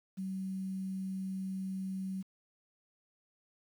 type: tone with quantisation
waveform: sine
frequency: 190 Hz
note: F#3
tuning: 46 cents sharp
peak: -35 dBFS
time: 0.17-2.23 s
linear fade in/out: 20 ms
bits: 10
effects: none